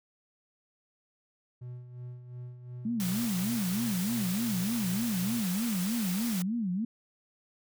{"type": "tone with tremolo", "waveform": "triangle", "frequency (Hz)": 123.47, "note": "B2", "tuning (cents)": 0, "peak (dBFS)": -36, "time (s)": [1.61, 5.42], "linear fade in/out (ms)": 10, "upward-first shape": "sine", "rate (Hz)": 2.8, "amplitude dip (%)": 60}
{"type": "tone with vibrato", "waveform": "sine", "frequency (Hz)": 206.1, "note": "G#3", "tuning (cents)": -13, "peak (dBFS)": -28, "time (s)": [2.85, 6.85], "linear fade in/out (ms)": 5, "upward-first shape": "sine", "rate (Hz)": 3.3, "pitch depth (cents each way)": 260}
{"type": "noise", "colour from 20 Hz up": "white", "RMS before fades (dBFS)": -38, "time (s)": [3, 6.42], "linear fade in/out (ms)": 0}
{"effects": []}